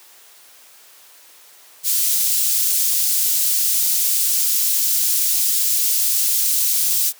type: high-pass noise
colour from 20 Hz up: white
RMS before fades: -18 dBFS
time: 1.83-7.13 s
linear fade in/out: 50 ms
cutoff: 5200 Hz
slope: 12 dB/octave
effects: white hiss -47 dBFS RMS until 7.19 s + high-pass 400 Hz 12 dB/octave